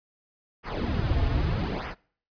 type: noise with flanger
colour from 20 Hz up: brown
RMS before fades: -27 dBFS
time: 0.63-1.95 s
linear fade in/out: 50 ms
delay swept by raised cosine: 0.24 to 5.34 ms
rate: 0.8 Hz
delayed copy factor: -0.8
effects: noise-tail reverb RT60 0.5 s tail -23 dB re dry + resampled to 11025 Hz